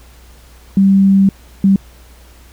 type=tone bursts at uneven times; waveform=sine; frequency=194.9 Hz; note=G3; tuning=10 cents flat; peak=-6 dBFS; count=2; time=0.77-1.29 / 1.64-1.76 s; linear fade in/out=2 ms; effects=added 60 Hz sine -40 dBFS peak until 2.52 s + pink hiss -46 dBFS RMS until 2.52 s